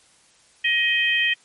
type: harmonic tone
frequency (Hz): 629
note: D#5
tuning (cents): +19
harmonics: 3 / 4 / 5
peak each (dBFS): -21 / -22 / -23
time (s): 0.64-1.34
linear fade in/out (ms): 10
effects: white hiss -56 dBFS RMS until 1.44 s + MP3 48 kbps